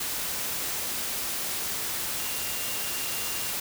sine tone in noise, 2783 Hz, F7, 7 cents flat, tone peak -41 dBFS, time 2.19-3.52 s, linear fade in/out 5 ms, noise white, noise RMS -31 dBFS, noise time 0-3.6 s, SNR -13 dB, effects none

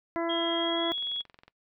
harmonic tone, 335.4 Hz, E4, 30 cents sharp, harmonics 1 / 2 / 3 / 4 / 5 / 6, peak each -30 / -32 / -37 / -40 / -43 / -42 dBFS, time 0.16-0.92 s, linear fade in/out 0 ms
sine tone with pitch glide, 3255 to 3345 Hz, G#7 to G#7, -36 to +12 cents, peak -30 dBFS, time 0.29-1.22 s, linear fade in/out 10 ms, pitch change +48 cents, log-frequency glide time 0.58-0.88 s
click train, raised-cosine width 0.3 ms, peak -35 dBFS, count 12, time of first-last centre 0.98-1.48 s, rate 22 Hz
effects noise-tail reverb RT60 0.1 s tail -20 dB re dry

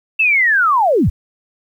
sine linear sweep, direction down, 2690 to 38.89 Hz, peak -10 dBFS, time 0.19-1.1 s, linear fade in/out 10 ms, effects 8-bit

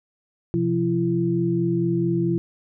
sine tone cluster, 127.8 / 172.3 / 337.9 Hz, C3 / F3 / E4, -40 / -23 / +43 cents, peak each -26 / -23 / -22 dBFS, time 0.54-2.38 s, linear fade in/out 0 ms, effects none

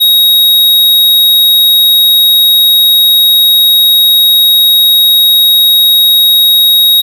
square tone, 3784 Hz, A#7, 25 cents sharp, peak -4 dBFS, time 0-7.02 s, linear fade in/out 20 ms, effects none

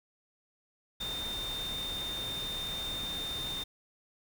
sine tone in noise, 3625 Hz, A#7, 49 cents flat, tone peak -35 dBFS, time 1-3.64 s, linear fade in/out 10 ms, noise pink, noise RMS -42 dBFS, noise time 1-3.64 s, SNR +4 dB, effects none

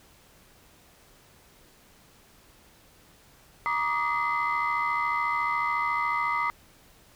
sine tone cluster, 947 / 1160 / 1234 / 2043 Hz, A#5 / D6 / D#6 / C7, +27 / -22 / -15 / -42 cents, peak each -29 dBFS, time 3.66-6.5 s, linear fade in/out 0 ms, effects tanh soft clip ceiling -18 dBFS + pink hiss -57 dBFS RMS until 7.15 s

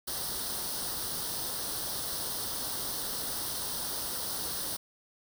white noise with comb filter, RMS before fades -35 dBFS, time 0.07-4.77 s, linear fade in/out 10 ms, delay 0.21 ms, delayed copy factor +0.75, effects none

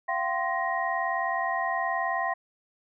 sine tone cluster, 686 / 765 / 1045 / 1878 Hz, F5 / G5 / C6 / A#6, -31 / -42 / -2 / +12 cents, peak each -31 dBFS, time 0.08-2.34 s, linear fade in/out 10 ms, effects none

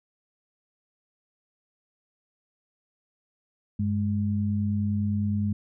sine tone pair together, 98 / 207.7 Hz, G2 / G#3, 0 / 0 cents, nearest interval octave + minor second, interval 1300 cents, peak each -26 dBFS, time 3.79-5.53 s, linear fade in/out 5 ms, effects none

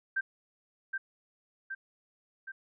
sine tone with echo, 1568 Hz, G6, in tune, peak -27 dBFS, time 0.16-0.21 s, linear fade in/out 10 ms, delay 770 ms, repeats 3, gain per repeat -4 dB, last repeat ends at 2.52 s, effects none

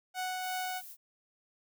sawtooth tone with tremolo, 740 Hz, F#5, in tune, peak -29 dBFS, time 0.14-0.82 s, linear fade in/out 50 ms, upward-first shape triangle, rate 2.9 Hz, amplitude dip 25%
violet noise, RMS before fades -48 dBFS, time 0.39-0.97 s, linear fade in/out 50 ms
effects none

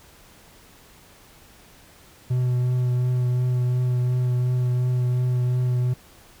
triangle tone with vibrato, 124.8 Hz, B2, 19 cents sharp, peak -17 dBFS, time 2.3-5.94 s, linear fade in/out 10 ms, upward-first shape triangle, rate 2.8 Hz, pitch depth 17 cents each way, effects pink hiss -51 dBFS RMS until 6.4 s

